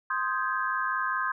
sine chord, Ab major seventh, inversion first, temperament equal with one note detuned, 1046.5 / 1244.5 / 1568 / 1672.8 Hz, C6 / Eb6 / G6 / Ab6, 0 / 0 / 0 / +12 cents, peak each -30 / -32 / -31 / -35 dBFS, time 0.1-1.32 s, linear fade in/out 5 ms, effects none

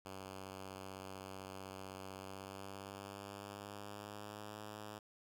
5% pulse tone with pitch glide, 95.8 to 105.08 Hz, G2 to G#2, -39 to +21 cents, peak -36 dBFS, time 0.05-4.99 s, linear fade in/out 5 ms, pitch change +160 cents, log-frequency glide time 2.13-4.59 s, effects none

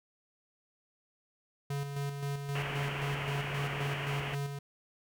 square tone with tremolo, 141.2 Hz, C#3, 32 cents sharp, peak -33 dBFS, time 1.7-4.59 s, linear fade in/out 5 ms, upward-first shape square, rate 3.8 Hz, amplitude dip 45%
white low-pass noise, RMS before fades -39 dBFS, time 2.55-4.35 s, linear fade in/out 5 ms, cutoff 3100 Hz, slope 96 dB/octave
effects none

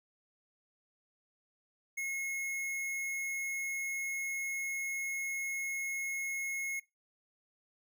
square tone, 2169 Hz, C#7, 38 cents flat, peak -35 dBFS, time 1.97-6.8 s, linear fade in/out 10 ms, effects noise-tail reverb RT60 0.2 s tail -19 dB re dry

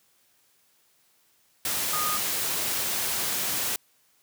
sine tone in noise, 1233 Hz, D#6, 16 cents flat, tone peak -28 dBFS, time 1.93-2.17 s, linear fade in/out 2 ms, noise white, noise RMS -28 dBFS, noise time 1.65-3.76 s, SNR -3 dB, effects white hiss -65 dBFS RMS until 4.22 s + high-pass 80 Hz 12 dB/octave

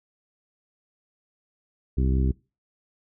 harmonic tone, 65.41 Hz, C2, in tune, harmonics 1 / 2 / 3 / 4 / 5 / 6, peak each -21 / -27 / -31 / -33 / -35 / -37 dBFS, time 1.97-2.32 s, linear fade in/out 10 ms, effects noise-tail reverb RT60 0.3 s tail -24 dB re dry

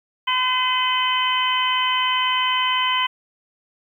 harmonic tone, 509 Hz, C5, 48 cents flat, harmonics 2 / 3 / 4 / 5 / 6, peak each -21 / -31 / -26 / -28 / -22 dBFS, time 0.27-3.07 s, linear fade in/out 10 ms, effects 9-bit

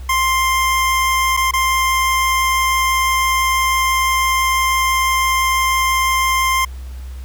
25% pulse tone with dropouts, 1051 Hz, C6, 7 cents sharp, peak -10 dBFS, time 0.09-6.65 s, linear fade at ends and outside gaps 5 ms, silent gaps 1.368-1.372 / 1.511-1.535 s, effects added 64 Hz sine -27 dBFS peak until 7.24 s + pink hiss -46 dBFS RMS until 7.24 s

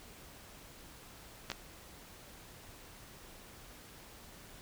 clicks, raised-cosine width 0.2 ms, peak -19 dBFS, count 2, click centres 1.501 / 1.517 s, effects pink hiss -54 dBFS RMS until 4.61 s

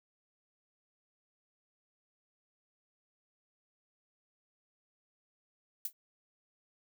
violet noise with exponential decay, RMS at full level -31 dBFS, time 5.85-5.93 s, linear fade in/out 2 ms, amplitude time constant 16 ms, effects none

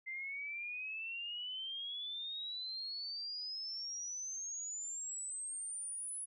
sine exponential sweep, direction up, 2069 to 10340 Hz, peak -40 dBFS, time 0.06-6.26 s, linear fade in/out 20 ms, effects none

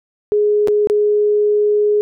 sine tone with dropouts, 417.6 Hz, G#4, 10 cents sharp, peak -11 dBFS, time 0.32-2.01 s, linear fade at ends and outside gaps 0 ms, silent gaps 0.674-0.683 / 0.872-0.899 s, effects none

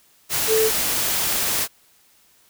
sine tone in noise, 440 Hz, A4, in tune, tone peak -16 dBFS, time 0.47-0.71 s, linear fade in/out 50 ms, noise white, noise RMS -22 dBFS, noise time 0.29-1.68 s, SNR +3 dB, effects white hiss -57 dBFS RMS until 2.49 s

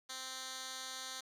10% pulse tone with band-pass filter, 260.7 Hz, C4, 6 cents flat, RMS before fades -45 dBFS, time 0.09-1.21 s, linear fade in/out 10 ms, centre 5200 Hz, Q 1.2, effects 11-bit

